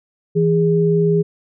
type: tone pair together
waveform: sine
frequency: 164.8 / 410.5 Hz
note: E3 / G#4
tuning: 0 / -20 cents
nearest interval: octave + major third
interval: 1580 cents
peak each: -15 dBFS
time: 0.35-1.23 s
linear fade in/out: 20 ms
effects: none